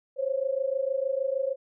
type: tone pair together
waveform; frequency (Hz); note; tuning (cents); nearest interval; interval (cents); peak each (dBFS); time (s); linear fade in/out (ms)
sine; 523.5 / 550; C5 / C#5; +1 / -14; minor second; 85; -28; 0.16-1.56; 50
effects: none